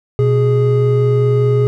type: tone pair together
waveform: triangle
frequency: 123.39 / 415.3 Hz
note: B2 / G#4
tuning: -1 / 0 cents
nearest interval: octave + major sixth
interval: 2101 cents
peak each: -10 / -12 dBFS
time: 0.19-1.67 s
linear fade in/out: 0 ms
effects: none